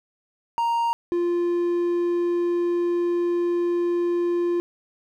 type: tone pair in turn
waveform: triangle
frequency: 932.3 / 347.9 Hz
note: A#5 / F4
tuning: 0 / -7 cents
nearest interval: octave + perfect fourth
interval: 1707 cents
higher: first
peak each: -18 dBFS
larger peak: neither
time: 0.58-0.93 / 1.12-4.6 s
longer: second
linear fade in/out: 0 ms
effects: none